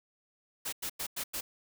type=noise bursts; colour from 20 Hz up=white; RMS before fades=-36 dBFS; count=5; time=0.65-1.41 s; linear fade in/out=10 ms; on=76 ms; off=95 ms; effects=none